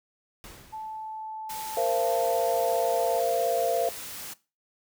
pink noise with exponential decay, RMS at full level -43 dBFS, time 0.44-1.41 s, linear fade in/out 0 ms, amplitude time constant 210 ms
sine tone with pitch glide, 873 to 887.7 Hz, A5 to A5, -14 to +15 cents, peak -34 dBFS, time 0.72-3.2 s, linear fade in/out 20 ms, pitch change +29 cents, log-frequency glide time 1.71-2.16 s
white noise, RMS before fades -39 dBFS, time 1.49-4.34 s, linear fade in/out 10 ms
sine chord, Bb suspended second, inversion none, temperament equal with one note detuned, 466.2 / 523.3 / 681.3 Hz, Bb4 / C5 / F5, 0 / 0 / -43 cents, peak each -29 / -29 / -26 dBFS, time 1.77-3.89 s, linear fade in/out 2 ms
effects noise-tail reverb RT60 0.3 s tail -19 dB re dry

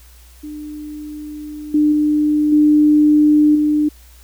sine tone with level steps, 300 Hz, D4, 37 cents sharp, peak -27 / -10 / -12 / -8 / -12 dBFS, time 0.43-3.89 s, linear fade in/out 10 ms, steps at 1.74 / 1.92 / 2.52 / 3.55 s, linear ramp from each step 5 ms, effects added 60 Hz sine -42 dBFS peak until 4.23 s + white hiss -49 dBFS RMS until 4.23 s

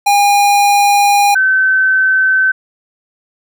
square / sine tone pair in turn, 812 / 1532.9 Hz, G#5 / G6, -39 / -39 cents, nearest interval major seventh, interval 1100 cents, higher second, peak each -8 dBFS, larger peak neither, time 0.06-1.35 / 1.35-2.52 s, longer first, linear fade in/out 10 ms, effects none

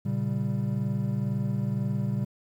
triangle chord, G diminished, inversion first, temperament equal, 116.54 / 138.59 / 196 Hz, Bb2 / Db3 / G3, 0 / 0 / 0 cents, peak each -28 dBFS, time 0.05-2.25 s, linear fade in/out 10 ms, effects 10-bit

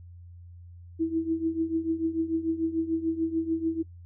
sine tone with tremolo, 325.9 Hz, E4, 20 cents flat, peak -21 dBFS, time 0.99-3.83 s, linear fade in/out 20 ms, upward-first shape triangle, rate 6.8 Hz, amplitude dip 85%, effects noise-tail reverb RT60 0.1 s tail -21 dB re dry + added 87 Hz sine -44 dBFS peak until 4.05 s

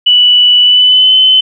sine tone with pitch glide, 2960 to 3045 Hz, F#7 to F#7, 0 to +49 cents, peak -3 dBFS, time 0.06-1.41 s, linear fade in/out 10 ms, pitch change +49 cents, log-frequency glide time 0.61-1.15 s, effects none

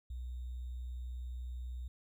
sine tone with sample-and-hold, 61.74 Hz, B1, in tune, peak -39 dBFS, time 0.1-1.88 s, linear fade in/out 5 ms, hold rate 3675 Hz, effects none

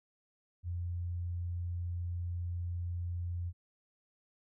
sine tone, 87.31 Hz, F2, in tune, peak -34 dBFS, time 0.63-3.53 s, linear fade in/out 50 ms, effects none

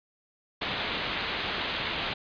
white low-pass noise, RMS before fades -32 dBFS, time 0.61-2.14 s, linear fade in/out 10 ms, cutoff 4000 Hz, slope 48 dB/octave, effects resampled to 11025 Hz

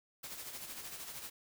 white noise with tremolo, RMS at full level -44 dBFS, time 0.23-1.3 s, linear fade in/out 10 ms, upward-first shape sine, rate 13 Hz, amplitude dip 50%, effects none

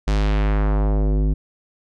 square tone with low-pass filter sweep, 51.4 Hz, G#1, 17 cents flat, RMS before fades -18 dBFS, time 0.07-1.34 s, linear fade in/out 10 ms, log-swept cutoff 6300 to 250 Hz, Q 1.1, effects none

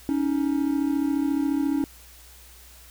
triangle tone pair together, 279.7 / 314 Hz, C#4 / D#4, +16 / +16 cents, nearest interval major second, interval 200 cents, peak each -21 / -24 dBFS, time 0.09-1.84 s, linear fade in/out 0 ms, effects added 60 Hz sine -50 dBFS peak until 2.9 s + white hiss -50 dBFS RMS until 2.9 s

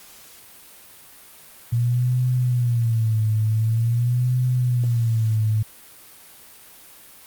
sine tone with vibrato, 117 Hz, A#2, 7 cents sharp, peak -17 dBFS, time 1.72-5.63 s, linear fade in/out 10 ms, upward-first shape sine, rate 0.46 Hz, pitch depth 130 cents each way, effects white hiss -46 dBFS RMS until 7.26 s + Opus 48 kbps

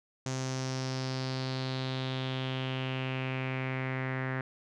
sawtooth tone with low-pass filter sweep, 130.81 Hz, C3, in tune, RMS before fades -34 dBFS, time 0.26-4.41 s, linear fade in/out 2 ms, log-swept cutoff 6500 to 1800 Hz, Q 4.1, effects none

